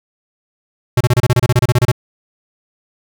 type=tone bursts; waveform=square; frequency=122.9 Hz; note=B2; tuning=8 cents flat; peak=-9 dBFS; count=15; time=0.97-1.917 s; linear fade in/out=5 ms; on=37 ms; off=28 ms; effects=none